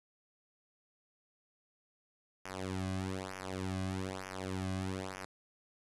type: tone with flanger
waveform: sawtooth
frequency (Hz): 94.3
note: F#2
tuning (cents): +33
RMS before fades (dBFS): -39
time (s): 2.45-5.25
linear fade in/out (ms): 0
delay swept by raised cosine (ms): 0.24 to 2.24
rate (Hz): 1.1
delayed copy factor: -1
effects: resampled to 24000 Hz + 10-bit